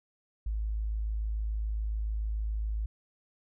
sine tone, 53.5 Hz, A1, 48 cents flat, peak -29 dBFS, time 0.46-2.86 s, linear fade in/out 5 ms, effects none

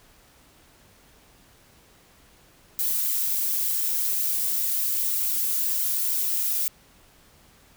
violet noise with flanger, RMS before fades -25 dBFS, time 2.79-6.68 s, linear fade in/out 0 ms, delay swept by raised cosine 1.1 to 5.6 ms, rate 3.3 Hz, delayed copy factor -0.55, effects pink hiss -56 dBFS RMS until 7.76 s

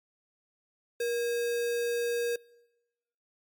sine tone with sample-and-hold, 474 Hz, A#4, 29 cents sharp, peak -27 dBFS, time 1-2.36 s, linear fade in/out 5 ms, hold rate 2100 Hz, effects noise-tail reverb RT60 1.0 s tail -25 dB re dry + MP3 96 kbps

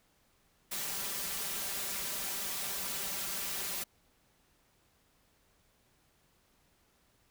white noise with comb filter, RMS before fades -37 dBFS, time 0.71-3.84 s, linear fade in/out 10 ms, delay 5.1 ms, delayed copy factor +0.7, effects pink hiss -70 dBFS RMS until 7.3 s

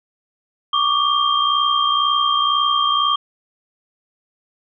sine tone cluster, 1130 / 1192 / 3188 Hz, C#6 / D6 / G7, +33 / +25 / +28 cents, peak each -19 dBFS, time 0.73-3.16 s, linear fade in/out 5 ms, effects none

